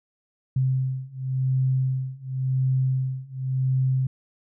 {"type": "beating tone pair", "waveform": "sine", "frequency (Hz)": [130.4, 131.32], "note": ["C3", "C3"], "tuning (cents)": [-5, 7], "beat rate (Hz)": 0.92, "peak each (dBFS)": [-25, -24], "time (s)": [0.56, 4.07], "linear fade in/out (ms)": 5, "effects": []}